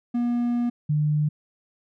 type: tone pair in turn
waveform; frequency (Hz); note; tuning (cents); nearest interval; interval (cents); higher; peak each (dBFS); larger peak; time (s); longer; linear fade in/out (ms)
triangle / sine; 240 / 150.06; B3 / D3; -49 / +38; minor sixth; 813; first; -19; neither; 0.14-0.7 / 0.89-1.29; first; 10
effects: none